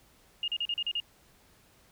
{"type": "tone bursts", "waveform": "sine", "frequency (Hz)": 2842, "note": "F7", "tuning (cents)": 30, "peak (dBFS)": -28, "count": 7, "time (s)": [0.43, 1.001], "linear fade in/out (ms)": 2, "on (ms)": 49, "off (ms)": 38, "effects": ["pink hiss -62 dBFS RMS until 1.91 s"]}